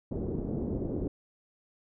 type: low-pass noise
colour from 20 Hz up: white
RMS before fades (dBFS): -33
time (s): 0.11-1.08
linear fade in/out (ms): 5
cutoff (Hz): 410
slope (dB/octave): 24
effects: none